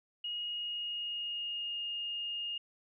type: tone with pitch glide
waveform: sine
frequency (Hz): 2880 to 2840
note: F#7 to F7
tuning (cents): -47 to +28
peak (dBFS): -35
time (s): 0.24-2.58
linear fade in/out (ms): 5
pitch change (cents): -25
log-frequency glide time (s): 0.35-1.81
effects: none